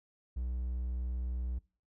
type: tone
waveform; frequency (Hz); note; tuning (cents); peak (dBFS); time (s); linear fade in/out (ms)
triangle; 61.74; B1; 0; -31; 0.36-1.59; 10
effects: noise-tail reverb RT60 0.4 s tail -24 dB re dry